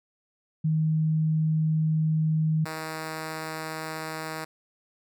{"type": "tone pair in turn", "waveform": ["sine", "5% pulse"], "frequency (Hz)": [157.2, 158.38], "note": ["D#3", "D#3"], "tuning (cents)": [18, 31], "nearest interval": "unison", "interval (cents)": 13, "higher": "second", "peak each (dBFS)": -21, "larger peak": "neither", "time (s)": [[0.64, 2.65], [2.65, 4.45]], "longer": "first", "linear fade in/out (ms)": 10, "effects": []}